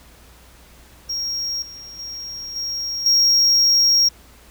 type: tone with level steps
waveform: triangle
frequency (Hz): 5588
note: F8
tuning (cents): 0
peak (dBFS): -21 / -34 / -28 / -22 / -11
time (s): 1.09-4.09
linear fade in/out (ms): 10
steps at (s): 1.62 / 1.99 / 2.56 / 3.06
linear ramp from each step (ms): 2
effects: added 60 Hz sine -49 dBFS peak until 4.5 s + pink hiss -49 dBFS RMS until 4.5 s